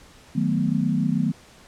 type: chord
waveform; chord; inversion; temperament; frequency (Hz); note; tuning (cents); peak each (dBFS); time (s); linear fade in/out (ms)
sine; B dominant seventh; first; equal; 155.56 / 185 / 220 / 246.9; D#3 / F#3 / A3 / B3; 0 / 0 / 0 / 0; -25; 0.35-1.32; 10
effects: pink hiss -50 dBFS RMS until 1.67 s + low-pass 9000 Hz 12 dB/octave